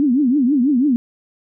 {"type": "tone with vibrato", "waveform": "sine", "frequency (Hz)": 267.5, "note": "C4", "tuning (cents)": 38, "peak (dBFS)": -12, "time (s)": [0, 0.96], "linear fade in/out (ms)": 0, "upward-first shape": "triangle", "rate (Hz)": 6.1, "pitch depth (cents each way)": 260, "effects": []}